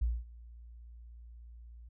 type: tone with ADSR envelope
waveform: sine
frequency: 58.27 Hz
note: A#1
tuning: in tune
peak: -26 dBFS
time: 0.01-1.89 s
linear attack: 11 ms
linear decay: 220 ms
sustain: -22 dB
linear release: 9 ms
effects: none